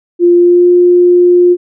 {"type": "tone with pitch glide", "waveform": "sine", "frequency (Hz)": [348.9, 354.4], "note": ["F4", "F4"], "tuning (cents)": [-2, 25], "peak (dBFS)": -3, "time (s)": [0.19, 1.57], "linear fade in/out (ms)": 50, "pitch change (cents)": 27, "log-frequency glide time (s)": [0.35, 0.69], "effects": []}